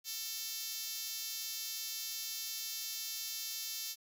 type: tone with high-pass filter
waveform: 5% pulse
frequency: 445.7 Hz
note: A4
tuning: 22 cents sharp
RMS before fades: -41 dBFS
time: 0.04-3.96 s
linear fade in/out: 50 ms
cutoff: 5800 Hz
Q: 0.9
effects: 10-bit